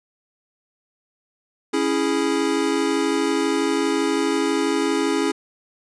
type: chord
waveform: square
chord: C# minor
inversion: none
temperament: equal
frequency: 277.2 / 329.6 / 415.3 Hz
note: C#4 / E4 / G#4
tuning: 0 / 0 / 0 cents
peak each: -24 dBFS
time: 1.73-5.32 s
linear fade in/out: 10 ms
effects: resampled to 22050 Hz